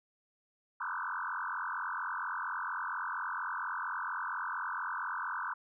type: tone with frequency modulation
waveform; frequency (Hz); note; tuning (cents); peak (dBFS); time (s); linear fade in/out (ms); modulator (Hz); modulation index
sine; 1248; D#6; +5; -34; 0.8-5.54; 10; 44.3; 6.9
effects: none